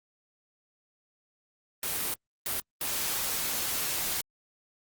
white noise bursts at uneven times, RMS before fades -31 dBFS, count 3, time 1.83-2.14 / 2.46-2.6 / 2.81-4.21 s, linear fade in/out 2 ms, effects Opus 32 kbps

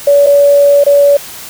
sine tone with dropouts, 570 Hz, C#5, 48 cents sharp, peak -3 dBFS, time 0.07-1.17 s, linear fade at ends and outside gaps 5 ms, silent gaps 0.264-0.268 / 0.839-0.864 s, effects white hiss -28 dBFS RMS until 1.49 s

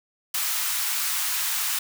white high-pass noise, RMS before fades -26 dBFS, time 0.34-1.79 s, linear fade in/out 5 ms, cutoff 920 Hz, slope 24 dB/octave, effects none

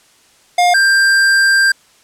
square tone pair in turn, 710 / 1585.2 Hz, F5 / G6, +28 / +19 cents, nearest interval octave + major second, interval 1391 cents, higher second, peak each -9 dBFS, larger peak neither, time 0.58-0.74 / 0.74-1.72 s, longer second, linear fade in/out 5 ms, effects white hiss -50 dBFS RMS until 2.03 s + low-pass 9000 Hz 12 dB/octave

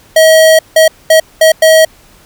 square tone bursts at uneven times, 638 Hz, D#5, 43 cents sharp, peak -3 dBFS, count 5, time 0.16-0.59 / 0.76-0.88 / 1.1-1.2 / 1.41-1.52 / 1.62-1.85 s, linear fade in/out 5 ms, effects pink hiss -43 dBFS RMS until 2.25 s

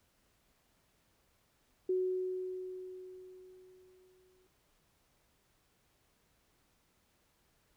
sine tone with exponential decay, 370 Hz, F#4, in tune, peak -28 dBFS, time 1.89-4.47 s, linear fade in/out 5 ms, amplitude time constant 560 ms, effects pink hiss -73 dBFS RMS until 7.76 s

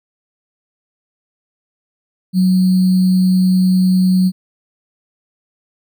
sine tone with sample-and-hold, 185 Hz, F#3, in tune, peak -9 dBFS, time 2.33-4.32 s, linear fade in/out 50 ms, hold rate 4410 Hz, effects none

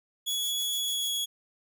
sawtooth tone with pitch glide, 3374 to 3347 Hz, G#7 to G#7, +27 to +13 cents, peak -25 dBFS, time 0.26-1.26 s, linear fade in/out 20 ms, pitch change -14 cents, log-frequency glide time 0.8-1.1 s
violet noise with tremolo, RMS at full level -40 dBFS, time 0.29-1.17 s, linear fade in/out 0 ms, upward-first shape sine, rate 6.9 Hz, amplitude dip 95%
effects none

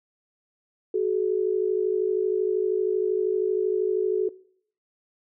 sine tone pair together, 374 / 426.8 Hz, F#4 / G#4, +19 / +47 cents, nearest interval major second, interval 228 cents, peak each -24 dBFS, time 0.94-4.29 s, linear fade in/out 5 ms, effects noise-tail reverb RT60 0.6 s tail -20 dB re dry

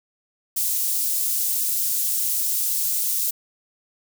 white high-pass noise, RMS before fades -23 dBFS, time 0.56-3.31 s, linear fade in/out 10 ms, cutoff 7300 Hz, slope 12 dB/octave, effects none

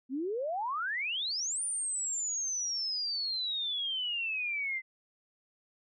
sine exponential two-way sweep, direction up then down, 246.9 to 9397 to 2046 Hz, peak -31 dBFS, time 0.09-4.82 s, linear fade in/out 50 ms, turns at 1.63 s, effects none

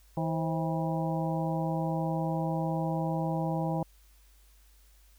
harmonic tone with a mistuned harmonic, 161.7 Hz, E3, 33 cents flat, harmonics 1 / 2 / 3 / 4 / 5 / 6, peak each -30 / -36 / -37 / -38 / -36 / -41 dBFS, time 0.17-3.83 s, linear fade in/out 2 ms, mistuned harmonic 3, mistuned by +130 cents, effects added 50 Hz sine -57 dBFS peak until 5.18 s + white hiss -65 dBFS RMS until 5.18 s

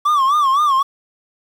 triangle tone with vibrato, 1133 Hz, C#6, 37 cents sharp, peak -10 dBFS, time 0.05-0.83 s, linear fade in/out 10 ms, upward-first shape sine, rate 3.9 Hz, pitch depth 130 cents each way, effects 7-bit

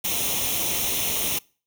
white noise with comb filter, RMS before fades -25 dBFS, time 0.04-1.39 s, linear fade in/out 10 ms, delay 0.32 ms, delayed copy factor +0.7, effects noise-tail reverb RT60 0.4 s tail -25 dB re dry

